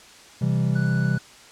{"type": "chord", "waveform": "triangle", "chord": "C major", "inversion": "none", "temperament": "equal", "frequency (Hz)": [130.81, 164.81, 196], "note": ["C3", "E3", "G3"], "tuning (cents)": [0, 0, 0], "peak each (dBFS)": [-20, -22, -24], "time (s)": [0.41, 1.18], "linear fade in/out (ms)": 10}
{"type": "tone", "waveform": "triangle", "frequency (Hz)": 1480, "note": "F#6", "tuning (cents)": 0, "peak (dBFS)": -30, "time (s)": [0.75, 1.19], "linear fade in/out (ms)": 10}
{"effects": ["white hiss -47 dBFS RMS until 1.51 s", "low-pass 7000 Hz 12 dB/octave"]}